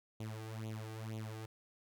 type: tone with flanger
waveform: sawtooth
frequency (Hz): 110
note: A2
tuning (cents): 0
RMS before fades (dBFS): -44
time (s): 0.2-1.46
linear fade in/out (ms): 5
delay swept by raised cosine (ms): 0.29 to 2.59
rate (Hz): 2.1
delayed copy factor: +0.85
effects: none